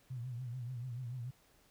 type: tone with vibrato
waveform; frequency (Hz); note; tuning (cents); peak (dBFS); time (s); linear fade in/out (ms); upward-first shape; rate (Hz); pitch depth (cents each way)
sine; 123.47; B2; 0; -39; 0.1-1.31; 10; triangle; 6.9; 120
effects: pink hiss -68 dBFS RMS until 1.7 s